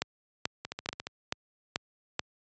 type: two click trains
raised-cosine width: 0.2 ms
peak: -19 / -11 dBFS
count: 7 / 6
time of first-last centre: 0.65-1.07 / 0.02-2.194 s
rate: 14.3 / 2.3 Hz
effects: high-pass 80 Hz 12 dB/octave + resampled to 16000 Hz